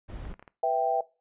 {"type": "noise", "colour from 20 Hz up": "brown", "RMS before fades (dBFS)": -38, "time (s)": [0.08, 0.34], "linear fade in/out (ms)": 20}
{"type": "clicks", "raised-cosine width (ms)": 0.5, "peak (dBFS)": -33, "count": 5, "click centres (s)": [0.253, 0.34, 0.395, 0.426, 0.478]}
{"type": "chord", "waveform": "sine", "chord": "E minor", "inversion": "second", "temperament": "equal", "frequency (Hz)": [493.9, 659.3, 784], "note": ["B4", "E5", "G5"], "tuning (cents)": [0, 0, 0], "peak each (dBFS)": [-31, -26, -26], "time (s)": [0.63, 1.01], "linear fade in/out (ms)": 5}
{"effects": ["noise-tail reverb RT60 0.3 s tail -20 dB re dry", "resampled to 8000 Hz"]}